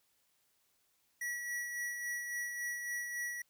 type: tone with tremolo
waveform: square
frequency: 1933 Hz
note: B6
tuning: 38 cents flat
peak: -36 dBFS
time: 1.21-3.42 s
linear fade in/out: 5 ms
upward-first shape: sine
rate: 3.6 Hz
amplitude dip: 40%
effects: white hiss -75 dBFS RMS until 3.49 s